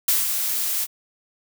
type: noise with ADSR envelope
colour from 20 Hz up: blue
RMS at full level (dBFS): -18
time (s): 0.08-0.87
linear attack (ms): 3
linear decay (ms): 170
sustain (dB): -6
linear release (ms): 37
effects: none